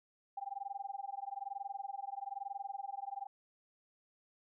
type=tone with amplitude modulation; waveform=sine; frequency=795 Hz; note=G5; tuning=24 cents sharp; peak=-36 dBFS; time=0.37-3.27 s; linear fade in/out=5 ms; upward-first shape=sine; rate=21.1 Hz; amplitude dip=100%; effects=none